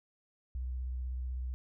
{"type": "tone with vibrato", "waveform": "sine", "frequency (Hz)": 63, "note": "B1", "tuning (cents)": 35, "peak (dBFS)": -34, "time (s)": [0.55, 1.54], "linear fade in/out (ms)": 0, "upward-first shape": "square", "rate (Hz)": 16, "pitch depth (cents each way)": 30, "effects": []}